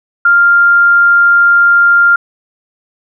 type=tone; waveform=sine; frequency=1396.9 Hz; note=F6; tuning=in tune; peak=-4 dBFS; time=0.25-2.16 s; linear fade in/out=5 ms; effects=none